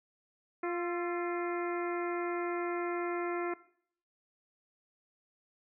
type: harmonic tone with a mistuned harmonic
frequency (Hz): 349.2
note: F4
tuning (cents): 0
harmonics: 1 / 2 / 3 / 4 / 5 / 6 / 7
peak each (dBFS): -33 / -40 / -42 / -42 / -46 / -45 / -50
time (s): 0.63-3.54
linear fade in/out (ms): 5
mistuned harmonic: 4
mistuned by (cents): -53
effects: noise-tail reverb RT60 0.6 s tail -18 dB re dry